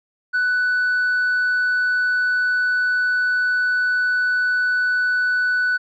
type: tone with tanh clipping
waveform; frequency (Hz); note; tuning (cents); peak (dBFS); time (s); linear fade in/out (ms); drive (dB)
sine; 1489; F#6; +11; -17; 0.33-5.78; 20; 1
effects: none